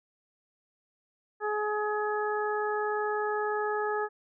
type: harmonic tone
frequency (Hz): 421.7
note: G#4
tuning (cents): +26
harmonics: 1 / 2 / 3 / 4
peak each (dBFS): -30 / -33 / -35 / -36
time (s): 1.4-4.09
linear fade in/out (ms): 50
effects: none